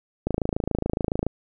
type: click train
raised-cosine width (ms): 2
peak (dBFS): -10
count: 28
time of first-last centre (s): 0.27-1.266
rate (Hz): 27.1
effects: none